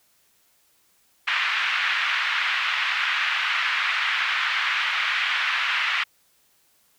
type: band-pass noise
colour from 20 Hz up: white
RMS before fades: -24 dBFS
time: 1.27-6.04 s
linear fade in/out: 10 ms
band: 1200 to 2800 Hz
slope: 24 dB/octave
effects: white hiss -63 dBFS RMS until 6.98 s